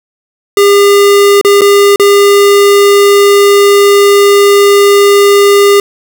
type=tone with dropouts; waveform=square; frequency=403.4 Hz; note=G4; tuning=50 cents sharp; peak=-3 dBFS; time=0.57-5.8 s; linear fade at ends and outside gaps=2 ms; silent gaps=1.413-1.448 / 1.61-1.617 / 1.96-1.997 s; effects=none